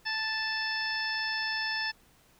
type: harmonic tone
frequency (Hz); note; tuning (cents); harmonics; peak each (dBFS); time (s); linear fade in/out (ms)
879; A5; -2; 1 / 2 / 3 / 4 / 5 / 6; -39 / -32 / -39 / -43 / -42 / -35; 0.05-1.92; 20
effects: pink hiss -62 dBFS RMS until 2.39 s